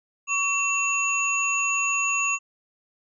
sine tone cluster, 1129 / 2697 / 6760 Hz, C#6 / E7 / G#8, +31 / +39 / +30 cents, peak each -28 / -23 / -29 dBFS, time 0.27-2.39 s, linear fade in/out 50 ms, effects none

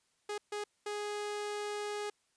sawtooth tone bursts at uneven times, 415.3 Hz, G#4, in tune, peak -32 dBFS, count 3, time 0.29-0.38 / 0.52-0.64 / 0.86-2.1 s, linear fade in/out 5 ms, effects white hiss -75 dBFS RMS until 2.36 s + resampled to 22050 Hz

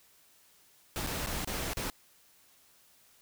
pink noise with dropouts, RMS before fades -35 dBFS, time 0.96-1.9 s, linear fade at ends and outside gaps 0 ms, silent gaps 1.065-1.071 / 1.262-1.271 / 1.446-1.474 / 1.734-1.77 s, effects white hiss -63 dBFS RMS until 3.21 s

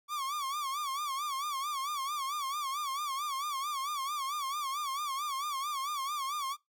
45% pulse tone with vibrato, 1134 Hz, C#6, 39 cents sharp, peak -33 dBFS, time 0.08-6.57 s, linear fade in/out 50 ms, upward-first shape sine, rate 4.5 Hz, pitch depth 120 cents each way, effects noise-tail reverb RT60 0.2 s tail -25 dB re dry

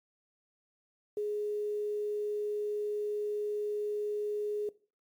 sine tone with quantisation, 417.7 Hz, G#4, 10 cents sharp, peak -30 dBFS, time 1.17-4.69 s, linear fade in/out 2 ms, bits 10, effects noise-tail reverb RT60 0.4 s tail -20 dB re dry + MP3 96 kbps

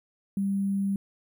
sine tone with sample-and-hold, 197.1 Hz, G3, 10 cents sharp, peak -24 dBFS, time 0.37-0.96 s, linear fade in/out 2 ms, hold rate 11025 Hz, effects none

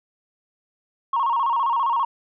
sine tone with vibrato, 1008 Hz, B5, 35 cents sharp, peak -17 dBFS, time 1.13-2.05 s, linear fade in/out 5 ms, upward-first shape square, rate 15 Hz, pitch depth 130 cents each way, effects tanh soft clip ceiling -15 dBFS

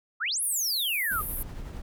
sine exponential two-way sweep, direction up then down, 1174 to 11175 to 1174 Hz, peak -26 dBFS, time 0.2-1.22 s, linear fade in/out 20 ms, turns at 0.41 s
pink band-pass noise, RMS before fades -35 dBFS, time 0.42-1.43 s, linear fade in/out 5 ms, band 11000 to 14000 Hz, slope 48 dB/octave
brown noise with tremolo, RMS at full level -35 dBFS, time 1.11-1.82 s, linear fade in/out 5 ms, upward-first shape triangle, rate 11 Hz, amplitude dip 45%
effects none

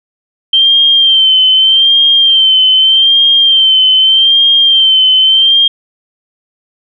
sine tone with vibrato, 3136 Hz, G7, in tune, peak -4 dBFS, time 0.53-5.68 s, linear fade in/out 5 ms, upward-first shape sine, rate 0.82 Hz, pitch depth 48 cents each way, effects none

